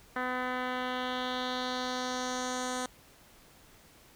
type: tone with low-pass filter sweep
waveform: 10% pulse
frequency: 252.5 Hz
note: B3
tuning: 39 cents sharp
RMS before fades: -34 dBFS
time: 0.16-2.86 s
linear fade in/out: 2 ms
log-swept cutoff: 1900 to 8100 Hz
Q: 2.4
effects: pink hiss -58 dBFS RMS until 4.15 s